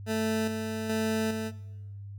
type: tone with tremolo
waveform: 20% pulse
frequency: 220 Hz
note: A3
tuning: in tune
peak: -22 dBFS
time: 0.06-1.52 s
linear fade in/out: 50 ms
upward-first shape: square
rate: 1.2 Hz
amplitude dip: 45%
effects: noise-tail reverb RT60 1.0 s tail -19 dB re dry + added 100 Hz sine -39 dBFS peak until 2.18 s